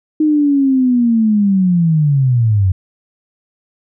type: linear sweep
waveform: sine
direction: down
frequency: 311.1 to 90.1 Hz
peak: -9 dBFS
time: 0.2-2.72 s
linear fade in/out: 5 ms
effects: none